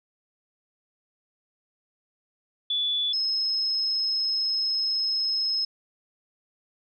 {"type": "tone pair in turn", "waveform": "sine", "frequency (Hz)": [3450, 5169], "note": ["A7", "E8"], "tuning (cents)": [-35, -35], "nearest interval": "perfect fifth", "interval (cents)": 700, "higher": "second", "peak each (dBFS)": -23, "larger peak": "neither", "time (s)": [[2.7, 3.13], [3.13, 5.65]], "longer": "second", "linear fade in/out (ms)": 5, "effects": []}